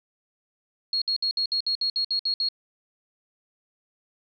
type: tone bursts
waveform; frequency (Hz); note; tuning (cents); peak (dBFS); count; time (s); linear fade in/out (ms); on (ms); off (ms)
sine; 4300; C8; +47; -22; 11; 0.93-2.487; 2; 87; 60
effects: none